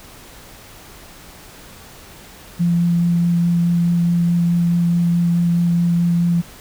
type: tone with vibrato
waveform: sine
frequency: 171.8 Hz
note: F3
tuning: 28 cents flat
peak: -13 dBFS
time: 2.59-6.42 s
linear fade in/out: 20 ms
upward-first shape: sine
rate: 4.7 Hz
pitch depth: 9 cents each way
effects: pink hiss -41 dBFS RMS until 6.6 s